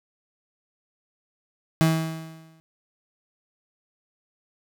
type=tone with exponential decay; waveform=35% pulse; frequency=161.2 Hz; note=E3; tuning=38 cents flat; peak=-13 dBFS; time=1.81-2.6 s; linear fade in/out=0 ms; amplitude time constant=170 ms; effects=none